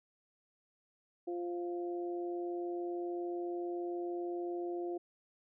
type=harmonic tone; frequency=174.61 Hz; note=F3; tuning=in tune; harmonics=2 / 3 / 4; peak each=-36 / -49 / -45 dBFS; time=1.27-4.98 s; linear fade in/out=10 ms; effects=none